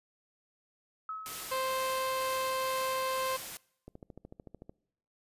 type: tone with exponential decay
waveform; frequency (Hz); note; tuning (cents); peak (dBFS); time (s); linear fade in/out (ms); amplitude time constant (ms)
sine; 1287; E6; -42; -34; 1.09-1.83; 2; 160
type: noise with tremolo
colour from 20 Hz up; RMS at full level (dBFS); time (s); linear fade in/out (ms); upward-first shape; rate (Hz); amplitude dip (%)
white; -40; 1.26-3.57; 0; triangle; 2.1; 25
type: harmonic tone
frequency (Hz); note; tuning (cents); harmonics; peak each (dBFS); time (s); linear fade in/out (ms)
523.3; C5; 0; 1 / 2 / 3 / 4 / 5 / 6 / 7 / 8 / 9; -34 / -33 / -44 / -45 / -45 / -47 / -51 / -48 / -50; 1.51-3.37; 10
type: click train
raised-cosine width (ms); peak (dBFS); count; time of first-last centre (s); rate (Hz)
2; -33; 12; 3.88-4.695; 13.5
effects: noise-tail reverb RT60 0.8 s tail -24 dB re dry + resampled to 32000 Hz